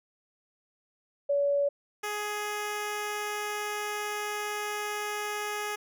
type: tone pair in turn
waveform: sine / 10% pulse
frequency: 568 / 417.7 Hz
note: C#5 / G#4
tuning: +42 / +10 cents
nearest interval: perfect fourth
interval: 532 cents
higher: first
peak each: -23 dBFS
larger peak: neither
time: 1.29-1.69 / 2.03-5.76 s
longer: second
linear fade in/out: 10 ms
effects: none